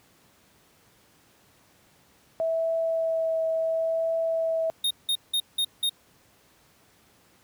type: tone with vibrato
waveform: sine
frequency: 652 Hz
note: E5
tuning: 19 cents flat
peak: -23 dBFS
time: 2.4-4.7 s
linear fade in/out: 0 ms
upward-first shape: triangle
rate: 0.71 Hz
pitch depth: 13 cents each way
type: tone bursts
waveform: square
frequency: 3700 Hz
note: A#7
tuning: 14 cents flat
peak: -23 dBFS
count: 5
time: 4.84-5.895 s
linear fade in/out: 5 ms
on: 67 ms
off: 180 ms
effects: pink hiss -60 dBFS RMS until 7.43 s + high-pass 80 Hz 12 dB/octave